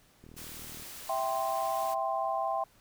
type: click train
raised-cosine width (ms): 3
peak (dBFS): -38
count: 24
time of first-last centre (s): 0.24-0.822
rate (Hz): 39.5
type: noise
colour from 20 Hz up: white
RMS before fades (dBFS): -45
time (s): 0.36-1.95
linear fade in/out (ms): 20
type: chord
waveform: sine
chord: C major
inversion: first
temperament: equal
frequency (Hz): 659.3 / 784 / 1046.5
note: E5 / G5 / C6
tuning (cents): 0 / 0 / 0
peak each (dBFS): -33 / -32 / -34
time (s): 1.09-2.64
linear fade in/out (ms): 5
effects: pink hiss -63 dBFS RMS until 2.8 s